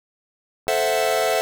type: click train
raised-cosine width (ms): 1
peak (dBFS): -31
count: 37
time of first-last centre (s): 0.67-1.353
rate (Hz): 52.7
type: chord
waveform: 45% pulse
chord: F# half-diminished seventh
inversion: first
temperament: equal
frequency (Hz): 440 / 523.3 / 659.3 / 740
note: A4 / C5 / E5 / F#5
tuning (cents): 0 / 0 / 0 / 0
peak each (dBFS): -25 / -25 / -22 / -25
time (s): 0.68-1.41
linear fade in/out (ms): 0
effects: none